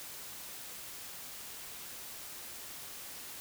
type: silence
effects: white hiss -46 dBFS RMS until 3.4 s